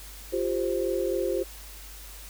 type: chord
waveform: sine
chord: F suspended second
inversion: none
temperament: just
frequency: 349.2 / 392.9 / 523.8 Hz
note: F4 / G4 / C5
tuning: 0 / +4 / +2 cents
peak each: -29 dBFS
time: 0.32-1.44 s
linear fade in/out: 20 ms
effects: added 50 Hz sine -44 dBFS peak until 2.29 s + white hiss -46 dBFS RMS until 2.29 s